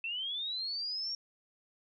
sine linear sweep, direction up, 2637 to 5588 Hz, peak -34 dBFS, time 0.04-1.15 s, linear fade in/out 2 ms, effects none

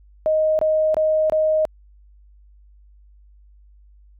sine tone bursts, 624 Hz, D#5, 5 cents sharp, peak -15 dBFS, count 4, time 0.26-1.652 s, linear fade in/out 0 ms, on 330 ms, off 24 ms, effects added 50 Hz sine -47 dBFS peak until 4.19 s

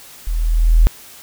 sine tone with level ramp, 40.52 Hz, E1, 29 cents flat, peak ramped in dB -17 to -5 dBFS, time 0.27-0.87 s, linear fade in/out 0 ms, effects white hiss -40 dBFS RMS until 1.22 s

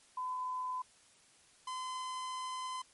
sine / 45% pulse tone pair in turn, 1012 / 1024.4 Hz, B5 / C6, +42 / -37 cents, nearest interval unison, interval 21 cents, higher second, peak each -35 / -38 dBFS, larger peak first, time 0.17-0.82 / 1.67-2.82 s, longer second, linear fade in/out 5 ms, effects white hiss -64 dBFS RMS until 2.93 s + MP3 48 kbps

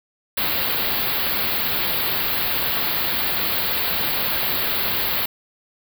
white band-stop noise, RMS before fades -22 dBFS, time 0.37-5.26 s, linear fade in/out 5 ms, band 4700 to 12000 Hz, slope 96 dB/octave, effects none

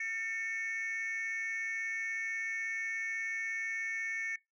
sine tone pair together, 1804.1 / 2217 Hz, A6 / C#7, +43 / 0 cents, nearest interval major third, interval 357 cents, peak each -36 / -34 dBFS, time 0-4.36 s, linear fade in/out 5 ms, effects noise-tail reverb RT60 0.2 s tail -24 dB re dry + tanh soft clip ceiling -31 dBFS

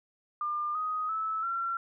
sine tone with pitch steps, 1200 / 1251.7 / 1305.6 / 1361.8 Hz, D6 / D#6 / E6 / F6, +37 / +10 / -17 / -44 cents, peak -29 dBFS, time 0.41-1.77 s, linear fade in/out 2 ms, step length 340 ms, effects none

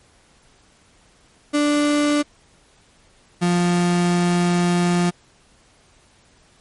35% pulse tone pair in turn, 293.7 / 175.55 Hz, D4 / F3, 0 / +9 cents, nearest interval major sixth, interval 891 cents, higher first, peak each -14 dBFS, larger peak neither, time 1.53-2.23 / 3.41-5.11 s, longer second, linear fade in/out 20 ms, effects pink hiss -55 dBFS RMS until 6.6 s + MP3 48 kbps

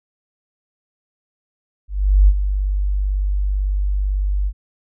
sine tone with ADSR envelope, 49 Hz, G1, in tune, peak -6 dBFS, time 1.88-4.53 s, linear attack 400 ms, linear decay 47 ms, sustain -10 dB, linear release 60 ms, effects none

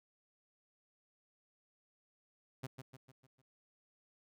sawtooth tone with echo, 131 Hz, C3, 2 cents sharp, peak -36 dBFS, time 2.63-2.67 s, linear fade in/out 10 ms, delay 150 ms, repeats 5, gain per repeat -6 dB, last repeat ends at 3.42 s, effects none

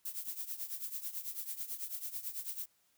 violet noise with tremolo, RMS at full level -38 dBFS, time 0.05-2.66 s, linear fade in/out 5 ms, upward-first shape triangle, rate 9.1 Hz, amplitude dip 85%, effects white hiss -73 dBFS RMS until 2.97 s

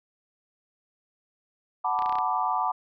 sine chord, B minor seventh, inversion second, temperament equal, 740 / 880 / 987.8 / 1174.7 Hz, F#5 / A5 / B5 / D6, 0 / 0 / 0 / 0 cents, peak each -29 dBFS, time 1.84-2.72 s, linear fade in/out 10 ms
clicks, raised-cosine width 0.3 ms, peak -23 dBFS, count 7, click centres 1.99 / 2.022 / 2.06 / 2.095 / 2.125 / 2.155 / 2.186 s
effects none

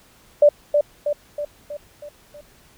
sine tone with echo, 587.3 Hz, D5, in tune, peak -8 dBFS, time 0.42-0.49 s, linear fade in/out 5 ms, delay 320 ms, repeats 6, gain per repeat -5 dB, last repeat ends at 2.41 s, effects pink hiss -53 dBFS RMS until 2.77 s

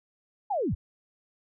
sine linear sweep, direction down, 869 to 36.71 Hz, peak -25 dBFS, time 0.5-0.75 s, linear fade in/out 10 ms, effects none

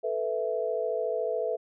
sine chord, A suspended second, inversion none, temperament equal, 440 / 493.9 / 659.3 Hz, A4 / B4 / E5, 0 / 0 / 0 cents, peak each -31 dBFS, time 0.03-1.57 s, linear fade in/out 20 ms, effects none

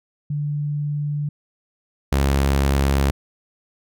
sine / sawtooth tone pair in turn, 146.83 / 68.92 Hz, D3 / C#2, 0 / -9 cents, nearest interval octave + minor second, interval 1309 cents, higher first, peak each -21 / -12 dBFS, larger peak second, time 0.3-1.29 / 2.12-3.11 s, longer neither, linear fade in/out 5 ms, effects none

